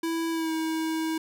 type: tone with pitch glide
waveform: square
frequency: 329.6 to 320.4 Hz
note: E4 to E4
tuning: 0 to -49 cents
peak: -27 dBFS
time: 0.03-1.18 s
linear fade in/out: 5 ms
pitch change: -49 cents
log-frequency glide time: 0.31-0.52 s
effects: none